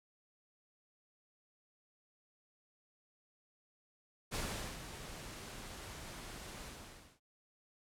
pink noise with ADSR envelope, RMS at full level -38 dBFS, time 4.31-7.2 s, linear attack 30 ms, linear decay 440 ms, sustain -10 dB, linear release 580 ms, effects low-pass 11000 Hz 12 dB/octave

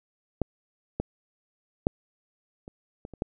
clicks, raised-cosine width 2 ms, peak -11 / -14 / -8 / -28 / -25 / -29 / -14 dBFS, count 7, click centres 0.417 / 1 / 1.869 / 2.679 / 3.051 / 3.137 / 3.221 s, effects none

